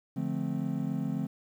triangle chord, D minor seventh, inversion none, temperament equal with one note detuned, 146.83 / 174.61 / 218.2 / 261.6 Hz, D3 / F3 / A3 / C4, 0 / 0 / -14 / 0 cents, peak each -33 dBFS, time 0.16-1.27 s, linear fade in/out 10 ms, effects 10-bit

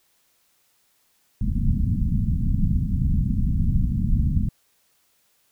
pink low-pass noise, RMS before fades -21 dBFS, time 1.41-4.49 s, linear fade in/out 5 ms, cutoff 230 Hz, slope 48 dB/octave, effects white hiss -65 dBFS RMS until 5.51 s

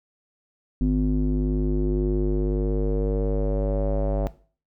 square tone with low-pass filter sweep, 50.9 Hz, G#1, 34 cents flat, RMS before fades -22 dBFS, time 0.81-4.27 s, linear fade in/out 0 ms, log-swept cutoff 260 to 630 Hz, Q 4.9, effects noise-tail reverb RT60 0.4 s tail -17 dB re dry

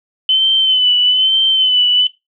sine tone with vibrato, 3041 Hz, F#7, 47 cents sharp, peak -9 dBFS, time 0.29-2.07 s, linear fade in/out 2 ms, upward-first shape sine, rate 1.1 Hz, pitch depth 46 cents each way, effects noise-tail reverb RT60 0.2 s tail -17 dB re dry

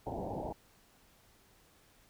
white low-pass noise, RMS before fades -39 dBFS, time 0.06-0.53 s, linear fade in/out 10 ms, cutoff 900 Hz, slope 96 dB/octave, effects pink hiss -65 dBFS RMS until 2.09 s

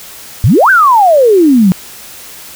sine exponential two-way sweep, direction up then down, 90.5 to 1606 to 175.6 Hz, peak -3 dBFS, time 0.44-1.72 s, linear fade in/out 0 ms, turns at 0.7 s, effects white hiss -31 dBFS RMS until 2.55 s

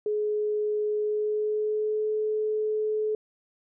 sine tone with pitch glide, 422 to 429.4 Hz, G#4 to A4, +28 to -42 cents, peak -24 dBFS, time 0.06-3.15 s, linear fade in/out 2 ms, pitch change +30 cents, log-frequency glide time 0.98-2.1 s, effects none

